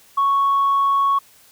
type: tone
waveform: sine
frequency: 1108.7 Hz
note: C#6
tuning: in tune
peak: -13 dBFS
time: 0.17-1.19 s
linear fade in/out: 10 ms
effects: tanh soft clip ceiling -11 dBFS + white hiss -51 dBFS RMS until 1.51 s